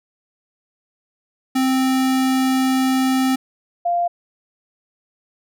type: tone pair in turn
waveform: square / sine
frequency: 261.6 / 695.8 Hz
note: C4 / F5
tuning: 0 / -7 cents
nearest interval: octave + perfect fourth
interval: 1693 cents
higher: second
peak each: -16 dBFS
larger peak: neither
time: 1.55-3.36 / 3.85-4.08 s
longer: first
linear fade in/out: 10 ms
effects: none